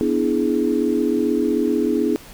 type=chord; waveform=sine; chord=E dominant seventh; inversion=second; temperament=equal with one note detuned; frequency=246.9 / 293.7 / 329.6 / 419.9 Hz; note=B3 / D4 / E4 / G#4; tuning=0 / 0 / 0 / +19 cents; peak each=-22 dBFS; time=0.01-2.16 s; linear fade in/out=0 ms; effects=pink hiss -42 dBFS RMS until 2.33 s